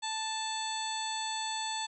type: harmonic tone with a mistuned harmonic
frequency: 880 Hz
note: A5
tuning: in tune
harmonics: 1 / 2 / 3 / 4 / 5 / 7 / 8 / 9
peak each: -36 / -44 / -45 / -39 / -42 / -49 / -52 / -41 dBFS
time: 0.02-1.87 s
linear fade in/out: 20 ms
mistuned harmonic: 9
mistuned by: -19 cents
effects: none